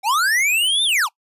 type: linear two-way sweep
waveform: square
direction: up then down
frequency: 740 to 3654 to 740 Hz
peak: -16 dBFS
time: 0.03-1.09 s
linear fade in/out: 50 ms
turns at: 0.84 s
effects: noise-tail reverb RT60 0.1 s tail -23 dB re dry + resampled to 32000 Hz